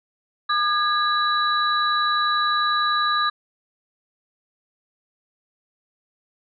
sine tone cluster, 1209 / 1659 / 3940 Hz, D6 / G#6 / B7, +50 / -2 / -5 cents, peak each -20 / -25 / -25 dBFS, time 0.49-3.3 s, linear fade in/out 10 ms, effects none

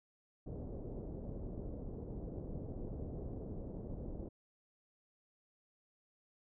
pink low-pass noise, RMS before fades -44 dBFS, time 0.46-4.29 s, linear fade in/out 10 ms, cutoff 540 Hz, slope 24 dB/octave, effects none

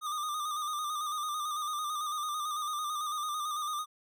square tone with vibrato, 1212 Hz, D#6, 46 cents flat, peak -33 dBFS, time 0.01-3.86 s, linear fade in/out 50 ms, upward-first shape square, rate 9 Hz, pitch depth 42 cents each way, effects none

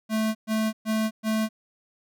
square tone bursts, 218.8 Hz, A3, 9 cents flat, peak -23 dBFS, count 4, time 0.09-1.49 s, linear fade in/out 50 ms, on 260 ms, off 120 ms, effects none

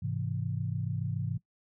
sine chord, Ab augmented, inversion none, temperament equal, 103.83 / 130.81 / 164.81 Hz, Ab2 / C3 / E3, 0 / 0 / 0 cents, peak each -34 / -34 / -36 dBFS, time 0.02-1.38 s, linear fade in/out 10 ms, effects noise-tail reverb RT60 0.1 s tail -20 dB re dry

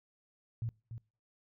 sine tone with echo, 114.7 Hz, A#2, 28 cents flat, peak -33 dBFS, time 0.62-0.69 s, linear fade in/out 0 ms, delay 290 ms, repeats 1, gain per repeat -8 dB, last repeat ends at 0.98 s, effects noise-tail reverb RT60 0.4 s tail -24 dB re dry

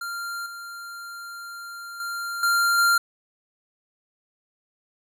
square tone with level steps, 1390 Hz, F6, 9 cents flat, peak -30 / -36 / -29 / -19 / -17 dBFS, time 0.01-2.98 s, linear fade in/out 5 ms, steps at 0.46 / 2 / 2.43 / 2.78 s, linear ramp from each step 2 ms, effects none

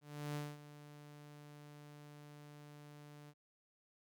sawtooth tone with ADSR envelope, 147.3 Hz, D3, 6 cents sharp, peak -35 dBFS, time 0.01-3.34 s, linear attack 340 ms, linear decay 220 ms, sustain -15 dB, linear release 52 ms, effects none

